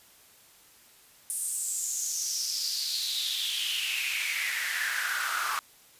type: noise with high-pass filter sweep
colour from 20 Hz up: pink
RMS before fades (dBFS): -31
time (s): 1.3-5.59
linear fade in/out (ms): 0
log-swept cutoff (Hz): 9300 to 1200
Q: 5.7
effects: white hiss -57 dBFS RMS until 5.99 s + resampled to 32000 Hz